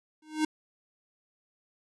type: tone with exponential growth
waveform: square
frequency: 309.4 Hz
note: D#4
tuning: 10 cents flat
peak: -22 dBFS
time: 0.22-0.45 s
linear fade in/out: 5 ms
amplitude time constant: 50 ms
effects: resampled to 24000 Hz